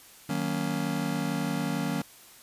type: chord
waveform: square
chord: D# minor seventh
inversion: none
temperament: just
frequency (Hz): 155.56 / 186.68 / 233.3 / 280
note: D#3 / F#3 / A#3 / C#4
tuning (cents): 0 / +16 / +2 / +18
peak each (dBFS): -34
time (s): 0.29-2.02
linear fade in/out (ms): 5
effects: white hiss -52 dBFS RMS until 2.42 s + resampled to 32000 Hz